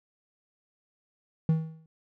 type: tone with exponential decay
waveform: triangle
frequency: 160 Hz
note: D#3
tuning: 49 cents sharp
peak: -16 dBFS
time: 1.49-1.86 s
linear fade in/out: 2 ms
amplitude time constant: 80 ms
effects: none